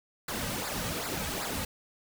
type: noise with flanger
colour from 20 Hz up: pink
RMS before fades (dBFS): -34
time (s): 0.28-1.65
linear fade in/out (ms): 5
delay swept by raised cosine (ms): 0.32 to 2.92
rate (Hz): 2.6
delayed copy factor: -0.75
effects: none